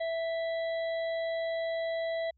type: harmonic tone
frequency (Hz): 659.3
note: E5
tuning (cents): 0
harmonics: 1 / 3 / 5 / 6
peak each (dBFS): -30 / -41 / -50 / -48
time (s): 0-2.31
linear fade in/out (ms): 10
effects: added 65 Hz sine -65 dBFS peak until 2.37 s